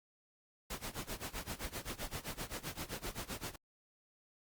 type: noise with tremolo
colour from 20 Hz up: pink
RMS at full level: -40 dBFS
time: 0.7-3.56 s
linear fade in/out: 5 ms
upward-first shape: sine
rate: 7.7 Hz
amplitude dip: 90%
effects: Opus 48 kbps